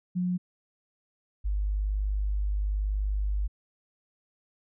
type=tone pair in turn; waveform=sine; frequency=180 / 50.51 Hz; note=F#3 / G#1; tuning=-47 / -47 cents; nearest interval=octave + minor seventh; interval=2200 cents; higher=first; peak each=-25 dBFS; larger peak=neither; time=0.15-0.38 / 1.44-3.48 s; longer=second; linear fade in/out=20 ms; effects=none

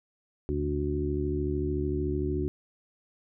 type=harmonic tone with a mistuned harmonic; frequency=73.42 Hz; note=D2; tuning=in tune; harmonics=1 / 2 / 3 / 4 / 5; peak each=-31 / -35 / -40 / -33 / -31 dBFS; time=0.49-2.48 s; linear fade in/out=0 ms; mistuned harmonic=1; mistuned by=+68 cents; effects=none

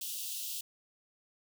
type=high-pass noise; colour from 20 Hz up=white; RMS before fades=-39 dBFS; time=0.01-0.61 s; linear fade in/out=5 ms; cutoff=2700 Hz; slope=96 dB/octave; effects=none

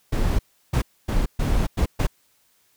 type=noise bursts at uneven times; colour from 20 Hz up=brown; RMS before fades=-20 dBFS; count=6; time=0.12-0.39 / 0.73-0.82 / 1.08-1.26 / 1.39-1.67 / 1.77-1.86 / 1.99-2.07 s; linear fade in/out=10 ms; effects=white hiss -63 dBFS RMS until 2.76 s

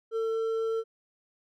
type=tone with hard clipping; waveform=triangle; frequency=449.3 Hz; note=A4; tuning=36 cents sharp; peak=-28 dBFS; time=0.11-0.84 s; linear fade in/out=50 ms; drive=8 dB; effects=none

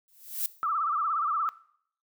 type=noise with exponential growth; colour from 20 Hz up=violet; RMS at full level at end=-26 dBFS; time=0.08-0.46 s; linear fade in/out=0 ms; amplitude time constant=81 ms
type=tone with vibrato; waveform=sine; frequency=1244.5 Hz; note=D#6; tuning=in tune; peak=-25 dBFS; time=0.63-1.49 s; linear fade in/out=0 ms; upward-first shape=sine; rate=17 Hz; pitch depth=130 cents each way
effects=noise-tail reverb RT60 0.6 s tail -18 dB re dry

